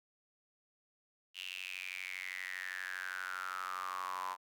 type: tone with high-pass filter sweep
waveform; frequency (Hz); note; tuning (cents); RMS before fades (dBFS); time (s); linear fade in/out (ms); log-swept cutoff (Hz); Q
sawtooth; 92.5; F#2; 0; -42; 1.34-4.37; 50; 2900 to 980; 9.1
effects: none